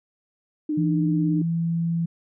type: tone with vibrato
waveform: sine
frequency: 302.4 Hz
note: D#4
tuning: 49 cents flat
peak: -22 dBFS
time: 0.69-1.42 s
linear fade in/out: 5 ms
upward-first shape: triangle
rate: 18 Hz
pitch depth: 43 cents each way
type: tone with pitch glide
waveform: sine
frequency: 165.8 to 167.53 Hz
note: E3 to E3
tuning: +10 to +28 cents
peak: -21 dBFS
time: 0.77-2.06 s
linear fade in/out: 10 ms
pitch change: +18 cents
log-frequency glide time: 1.26-1.87 s
effects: none